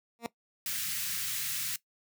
15% pulse tone with exponential growth, 233.3 Hz, A#3, 2 cents sharp, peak -23 dBFS, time 0.19-0.26 s, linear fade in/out 0 ms, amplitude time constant 15 ms
white band-stop noise, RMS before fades -34 dBFS, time 0.66-1.76 s, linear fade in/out 2 ms, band 170 to 1500 Hz, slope 24 dB/octave
effects noise-tail reverb RT60 0.1 s tail -18 dB re dry + high-pass 100 Hz 12 dB/octave

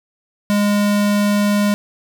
square tone, 205.4 Hz, G#3, 19 cents flat, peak -14 dBFS, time 0.5-1.74 s, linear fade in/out 0 ms, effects none

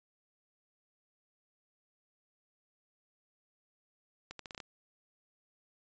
accelerating click train, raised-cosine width 0.2 ms, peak -26 dBFS, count 7, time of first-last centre 4.31-4.602 s, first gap 83 ms, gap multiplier 0.78, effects resampled to 16000 Hz

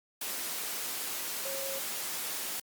sine tone in noise, 543 Hz, C#5, 36 cents flat, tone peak -38 dBFS, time 1.45-1.79 s, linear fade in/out 5 ms, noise white, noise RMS -36 dBFS, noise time 0.21-2.6 s, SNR -5 dB, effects high-pass 200 Hz 12 dB/octave + Opus 48 kbps

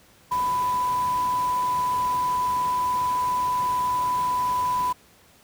sine tone in noise, 996 Hz, B5, 14 cents sharp, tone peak -21 dBFS, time 0.31-4.93 s, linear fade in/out 10 ms, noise pink, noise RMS -38 dBFS, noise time 0.31-4.93 s, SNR +14 dB, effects pink hiss -55 dBFS RMS until 5.43 s + high-pass 60 Hz 12 dB/octave

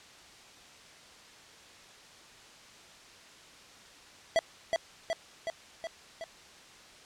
square tone with echo, 659.3 Hz, E5, in tune, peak -23 dBFS, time 4.36-4.39 s, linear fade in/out 0 ms, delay 370 ms, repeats 5, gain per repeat -3 dB, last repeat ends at 6.24 s, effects white hiss -53 dBFS RMS until 7.05 s + low-pass 6000 Hz 12 dB/octave

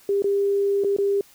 sine tone with dropouts, 399.7 Hz, G4, 34 cents sharp, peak -18 dBFS, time 0.09-1.21 s, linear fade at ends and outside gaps 2 ms, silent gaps 0.222-0.242 / 0.838-0.845 / 0.965-0.985 s, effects white hiss -53 dBFS RMS until 1.34 s

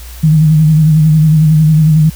sine tone with vibrato, 155.56 Hz, D#3, in tune, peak -4 dBFS, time 0.23-2.1 s, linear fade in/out 10 ms, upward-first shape sine, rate 11 Hz, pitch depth 48 cents each way, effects added 60 Hz sine -27 dBFS peak until 2.15 s + white hiss -35 dBFS RMS until 2.15 s

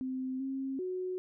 sine tone with pitch steps, 259.5 / 267.9 / 368 Hz, C4 / C4 / F#4, -14 / +41 / -9 cents, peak -33 dBFS, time 0.01-1.18 s, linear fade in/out 0 ms, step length 390 ms, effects none

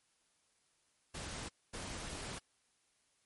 pink noise bursts at uneven times, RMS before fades -44 dBFS, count 2, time 1.14-1.49 / 1.73-2.39 s, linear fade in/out 10 ms, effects white hiss -75 dBFS RMS until 3.25 s + MP3 48 kbps

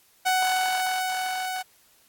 sawtooth tone with level ramp, 745 Hz, F#5, 12 cents sharp, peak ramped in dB -16 to -25 dBFS, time 0.25-1.63 s, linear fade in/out 20 ms, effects white hiss -60 dBFS RMS until 2.08 s + AAC 64 kbps

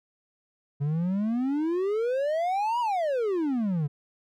triangle exponential two-way sweep, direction up then down, 138.59 to 987.8 to 138.59 Hz, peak -22 dBFS, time 0.8-3.88 s, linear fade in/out 20 ms, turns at 2.8 s, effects none

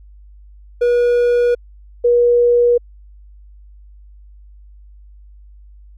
triangle / sine tone pair in turn, 482.7 / 480.6 Hz, B4 / B4, -40 / -47 cents, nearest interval unison, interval 7 cents, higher first, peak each -9 dBFS, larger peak neither, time 0.81-1.55 / 2.04-2.78 s, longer neither, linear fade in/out 10 ms, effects added 50 Hz sine -39 dBFS peak until 5.97 s

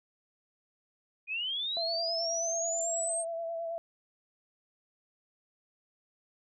sine linear sweep, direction up, 2431 to 8590 Hz, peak -31 dBFS, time 1.27-3.25 s, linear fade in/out 50 ms
sine tone with vibrato, 667 Hz, E5, 20 cents sharp, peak -33 dBFS, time 1.77-3.78 s, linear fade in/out 0 ms, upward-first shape sine, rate 9.3 Hz, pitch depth 25 cents each way
effects none

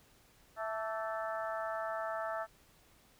harmonic tone with a mistuned harmonic, 220 Hz, A3, in tune, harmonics 3 / 4 / 5 / 6 / 7 / 8, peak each -38 / -43 / -47 / -41 / -50 / -46 dBFS, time 0.56-2.47 s, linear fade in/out 50 ms, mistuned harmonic 5, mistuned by +65 cents, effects pink hiss -65 dBFS RMS until 3.19 s

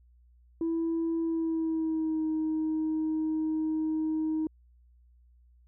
sine tone with pitch glide, 329.7 to 314.1 Hz, E4 to D#4, 0 to +16 cents, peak -25 dBFS, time 0.61-4.47 s, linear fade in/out 2 ms, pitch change -84 cents, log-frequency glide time 1.21-2.26 s, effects tanh soft clip ceiling -24 dBFS + added 60 Hz sine -57 dBFS peak until 5.67 s

